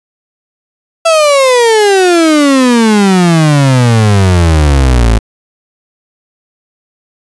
35% pulse exponential sweep, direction down, 672 to 53.2 Hz, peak -3 dBFS, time 1.05-5.19 s, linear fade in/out 10 ms, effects resampled to 24000 Hz

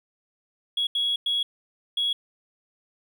triangle tone bursts at uneven times, 3337 Hz, G#7, 8 cents sharp, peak -19 dBFS, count 4, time 0.77-0.87 / 0.95-1.16 / 1.26-1.43 / 1.97-2.13 s, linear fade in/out 5 ms, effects tanh soft clip ceiling -19 dBFS

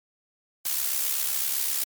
blue noise with amplitude modulation, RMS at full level -24 dBFS, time 0.65-1.84 s, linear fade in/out 5 ms, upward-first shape sine, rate 67.8 Hz, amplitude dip 55%, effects MP3 96 kbps

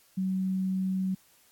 sine tone, 188.5 Hz, F#3, 32 cents sharp, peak -26 dBFS, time 0.17-1.15 s, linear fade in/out 10 ms, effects white hiss -62 dBFS RMS until 1.51 s + AAC 64 kbps

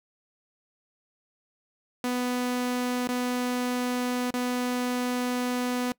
sawtooth tone with dropouts, 247.9 Hz, B3, 7 cents sharp, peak -22 dBFS, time 2.04-5.92 s, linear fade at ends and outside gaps 2 ms, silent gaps 3.074-3.089 / 4.306-4.339 s, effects noise-tail reverb RT60 0.1 s tail -22 dB re dry

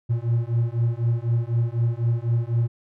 triangle beating tone pair, 115.5 / 119.5 Hz, A#2 / A#2, -16 / +43 cents, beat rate 4 Hz, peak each -21 dBFS, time 0.09-2.68 s, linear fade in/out 20 ms, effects none

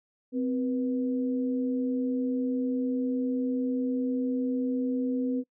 sine tone pair together, 257.6 / 487.1 Hz, C4 / B4, -27 / -24 cents, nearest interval major seventh, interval 1103 cents, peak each -26 / -34 dBFS, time 0.32-5.44 s, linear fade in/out 50 ms, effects noise-tail reverb RT60 0.1 s tail -24 dB re dry

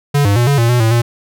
square tone with pitch steps, 143.4 / 101 / 120.5 / 141.8 / 116.9 / 122.2 / 112.3 / 118.2 Hz, D3 / G#2 / B2 / C#3 / A#2 / B2 / A2 / A#2, -41 / -48 / -42 / +40 / +5 / -18 / +36 / +24 cents, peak -10 dBFS, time 0.14-1.02 s, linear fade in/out 10 ms, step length 110 ms, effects none

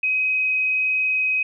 sine tone with frequency modulation, 2527 Hz, D#7, 26 cents sharp, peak -18 dBFS, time 0.03-1.43 s, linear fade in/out 5 ms, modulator 21.4 Hz, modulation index 0.49, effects none

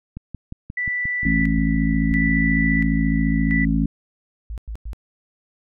click train, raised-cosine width 5 ms, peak -19 dBFS, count 13, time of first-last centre 0.17-2.294 s, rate 5.65 Hz
sine tone with tremolo, 1973 Hz, B6, 2 cents flat, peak -21 dBFS, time 0.77-3.65 s, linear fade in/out 5 ms, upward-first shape square, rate 0.73 Hz, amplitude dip 70%
harmonic tone, 54.5 Hz, A1, 16 cents flat, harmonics 1 / 3 / 4 / 5, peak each -22 / -22 / -22 / -22 dBFS, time 1.25-3.86 s, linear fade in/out 5 ms
sine tone bursts, 54.8 Hz, A1, 6 cents flat, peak -27 dBFS, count 3, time 4.5-4.932 s, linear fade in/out 0 ms, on 78 ms, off 99 ms
effects none

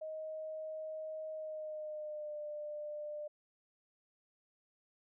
sine tone with pitch glide, 627 to 597.6 Hz, D#5 to D5, +13 to +30 cents, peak -40 dBFS, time 0.01-3.28 s, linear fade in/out 10 ms, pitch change -83 cents, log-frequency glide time 1.32-2.4 s, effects none

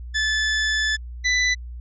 sawtooth tone pair in turn, 1739 / 1990.7 Hz, A6 / B6, -21 / +13 cents, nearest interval major second, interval 234 cents, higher second, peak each -16 / -14 dBFS, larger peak second, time 0.14-0.97 / 1.24-1.55 s, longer first, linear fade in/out 20 ms, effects added 60 Hz sine -32 dBFS peak until 1.8 s + resampled to 16000 Hz

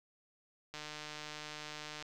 click train, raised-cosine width 0.2 ms, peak -27 dBFS, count 195, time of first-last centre 0.74-2.025 s, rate 151 Hz, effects none

